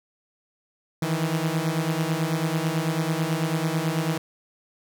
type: beating tone pair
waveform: sawtooth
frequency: 156.2 / 165.3 Hz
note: D#3 / E3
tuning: +7 / +5 cents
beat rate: 9.1 Hz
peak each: -22 dBFS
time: 1.02-4.18 s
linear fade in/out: 5 ms
effects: none